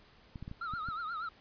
clicks, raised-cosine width 5 ms, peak -30 dBFS, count 6, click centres 0.358 / 0.426 / 0.479 / 0.514 / 0.737 / 0.887 s
triangle tone with vibrato, 1318.5 Hz, E6, in tune, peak -34 dBFS, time 0.61-1.29 s, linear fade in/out 5 ms, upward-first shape triangle, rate 8.3 Hz, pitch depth 140 cents each way
effects pink hiss -61 dBFS RMS until 1.4 s + resampled to 11025 Hz

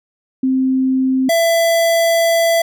sine / square tone pair in turn, 261.6 / 668 Hz, C4 / E5, 0 / +23 cents, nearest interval octave + major third, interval 1623 cents, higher second, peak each -12 dBFS, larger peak neither, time 0.43-1.29 / 1.29-2.62 s, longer second, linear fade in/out 5 ms, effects none

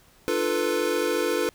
square chord, B half-diminished seventh, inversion first, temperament equal with one note detuned, 300.7 / 349.2 / 440 / 493.9 Hz, D4 / F4 / A4 / B4, +41 / 0 / 0 / 0 cents, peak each -32 / -29 / -28 / -28 dBFS, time 0.28-1.49 s, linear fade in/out 0 ms, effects pink hiss -57 dBFS RMS until 1.54 s

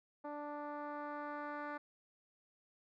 10% pulse tone with low-pass filter sweep, 293.7 Hz, D4, in tune, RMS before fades -44 dBFS, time 0.24-1.78 s, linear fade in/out 10 ms, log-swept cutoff 860 to 1600 Hz, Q 1.3, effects none

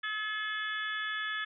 harmonic tone, 428.8 Hz, A4, 45 cents flat, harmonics 3 / 4 / 5 / 6 / 7 / 8, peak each -40 / -34 / -45 / -50 / -47 / -41 dBFS, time 0.03-1.45 s, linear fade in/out 10 ms, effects none

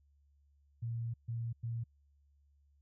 sine tone bursts at uneven times, 116.1 Hz, A#2, 7 cents flat, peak -35 dBFS, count 3, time 0.82-1.14 / 1.28-1.53 / 1.63-1.84 s, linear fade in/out 10 ms, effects added 71 Hz sine -66 dBFS peak until 2.81 s

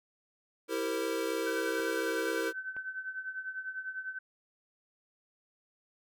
square chord, C dominant seventh, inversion first, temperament equal with one note detuned, 329.6 / 392 / 459.2 / 523.3 Hz, E4 / G4 / Bb4 / C5, 0 / 0 / -26 / 0 cents, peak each -37 / -39 / -35 / -40 dBFS, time 0.68-2.53 s, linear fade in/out 50 ms
sine tone with tremolo, 1528 Hz, G6, 45 cents flat, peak -33 dBFS, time 1.46-4.19 s, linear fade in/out 10 ms, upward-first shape triangle, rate 10 Hz, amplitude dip 80%
clicks, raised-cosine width 0.5 ms, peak -33 dBFS, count 2, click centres 1.798 / 2.766 s
effects none

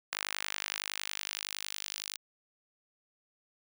sawtooth tone with high-pass filter sweep, 50.8 Hz, G#1, 38 cents flat, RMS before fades -39 dBFS, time 0.12-2.17 s, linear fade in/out 10 ms, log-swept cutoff 1700 to 4000 Hz, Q 0.97, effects none

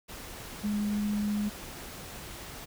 sine tone in noise, 207.7 Hz, G#3, in tune, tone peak -27 dBFS, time 0.63-1.5 s, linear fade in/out 20 ms, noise pink, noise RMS -43 dBFS, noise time 0.08-2.66 s, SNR +13 dB, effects none

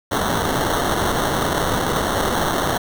blue noise with sample-and-hold, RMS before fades -20 dBFS, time 0.11-2.78 s, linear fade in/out 10 ms, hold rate 2450 Hz, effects none

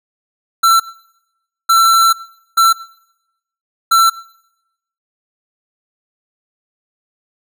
square tone bursts at uneven times, 1344 Hz, E6, 33 cents sharp, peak -8 dBFS, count 4, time 0.63-0.8 / 1.69-2.13 / 2.57-2.73 / 3.91-4.1 s, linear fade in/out 10 ms, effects noise-tail reverb RT60 0.9 s tail -22 dB re dry

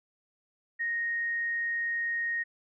sine tone, 1864.7 Hz, A#6, in tune, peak -28 dBFS, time 0.79-2.44 s, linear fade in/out 20 ms, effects none

